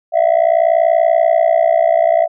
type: tone with amplitude modulation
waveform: sine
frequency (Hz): 663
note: E5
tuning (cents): +10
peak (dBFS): -3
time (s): 0.12-2.28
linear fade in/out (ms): 50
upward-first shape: sine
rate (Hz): 60.5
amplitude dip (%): 100
effects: tanh soft clip ceiling -5 dBFS